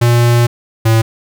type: tone pair in turn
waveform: square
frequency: 119.3 / 112.6 Hz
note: A#2 / A2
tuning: +41 / +40 cents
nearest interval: minor second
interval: 101 cents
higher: first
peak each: -8 dBFS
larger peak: neither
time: 0.01-0.47 / 0.85-1.02 s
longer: first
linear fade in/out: 10 ms
effects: none